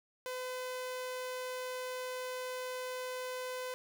sawtooth tone, 507 Hz, B4, 45 cents sharp, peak -34 dBFS, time 0.26-3.74 s, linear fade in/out 0 ms, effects none

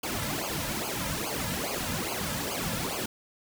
pink noise with flanger, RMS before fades -32 dBFS, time 0.03-3.06 s, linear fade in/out 5 ms, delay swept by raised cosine 0.53 to 2.73 ms, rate 2.4 Hz, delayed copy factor -1, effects none

